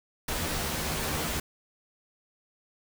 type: noise with comb filter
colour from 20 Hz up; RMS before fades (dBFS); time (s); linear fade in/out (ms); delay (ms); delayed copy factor
pink; -31; 0.28-1.4; 5; 13; +0.6
effects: none